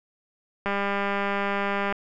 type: click train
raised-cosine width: 0.5 ms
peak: -12 dBFS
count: 254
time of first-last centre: 0.66-1.925 s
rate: 200 Hz
effects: none